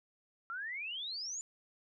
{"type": "exponential sweep", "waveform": "sine", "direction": "up", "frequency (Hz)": [1330, 7140], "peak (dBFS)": -38, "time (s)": [0.5, 1.41], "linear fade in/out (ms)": 0, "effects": []}